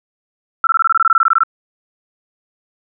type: tone bursts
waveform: sine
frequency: 1341 Hz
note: E6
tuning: 29 cents sharp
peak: -8 dBFS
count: 16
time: 0.64-1.435 s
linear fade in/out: 2 ms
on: 30 ms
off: 21 ms
effects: none